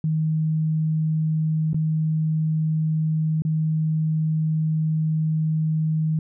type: tone with dropouts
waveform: sine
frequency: 157.2 Hz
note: D#3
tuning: 18 cents sharp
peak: -19 dBFS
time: 0.04-6.19 s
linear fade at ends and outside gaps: 2 ms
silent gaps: 1.732-1.744 / 3.421-3.45 s
effects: none